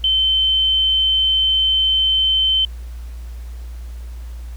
sine tone, 3083 Hz, G7, 29 cents flat, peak -13 dBFS, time 0.04-2.65 s, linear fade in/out 2 ms, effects added 59 Hz sine -28 dBFS peak until 4.56 s + pink hiss -49 dBFS RMS until 4.56 s

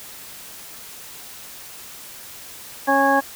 harmonic tone, 275 Hz, C#4, 14 cents flat, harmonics 1 / 2 / 3 / 4 / 6, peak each -22 / -21 / -18 / -23 / -21 dBFS, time 2.87-3.21 s, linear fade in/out 20 ms, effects white hiss -39 dBFS RMS until 3.35 s

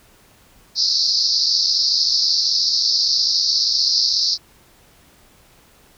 white band-pass noise, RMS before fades -18 dBFS, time 0.75-4.38 s, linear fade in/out 50 ms, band 4200 to 5400 Hz, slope 96 dB/octave, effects pink hiss -52 dBFS RMS until 5.97 s

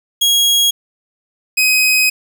sawtooth tone pair in turn, 3300 / 2520 Hz, G#7 / D#7, -12 / +21 cents, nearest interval perfect fourth, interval 467 cents, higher first, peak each -7 dBFS, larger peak neither, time 0.21-0.71 / 1.57-2.1 s, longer second, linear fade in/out 10 ms, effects 7-bit

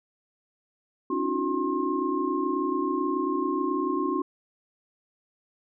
sine tone cluster, 269 / 296.1 / 327.5 / 365.7 / 1067 Hz, C4 / D4 / E4 / F#4 / C6, +48 / +14 / -11 / -20 / +34 cents, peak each -32 / -30 / -33 / -29 / -30 dBFS, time 1.1-4.22 s, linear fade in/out 5 ms, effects none

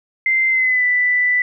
sine tone with pitch glide, 2081 to 1983.6 Hz, C7 to B6, -10 to +7 cents, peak -13 dBFS, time 0.26-1.42 s, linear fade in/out 2 ms, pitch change -83 cents, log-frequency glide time 0.49-0.85 s, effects none

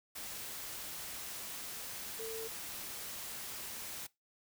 sine tone in noise, 448.1 Hz, A4, 32 cents sharp, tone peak -40 dBFS, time 2.19-2.48 s, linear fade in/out 10 ms, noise white, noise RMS -44 dBFS, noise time 0.15-4.07 s, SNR +1 dB, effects noise-tail reverb RT60 0.2 s tail -21 dB re dry

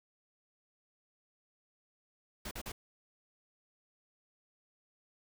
pink noise bursts, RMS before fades -42 dBFS, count 3, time 2.45-2.72 s, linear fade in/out 5 ms, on 62 ms, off 42 ms, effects none

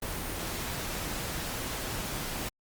pink noise, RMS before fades -35 dBFS, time 0.02-2.49 s, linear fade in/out 5 ms, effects Opus 32 kbps

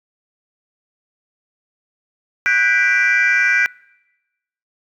sine chord, G major seventh, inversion third, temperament equal with one note detuned, 1480 / 1600 / 1975.5 / 2349 Hz, F#6 / G6 / B6 / D7, 0 / +35 / 0 / 0 cents, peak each -17 dBFS, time 2.46-3.66 s, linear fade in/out 0 ms, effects noise-tail reverb RT60 1.0 s tail -24 dB re dry + tanh soft clip ceiling -7 dBFS

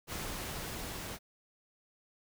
pink noise with level ramp, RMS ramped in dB -39 to -42 dBFS, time 0.07-1.19 s, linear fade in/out 50 ms, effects none

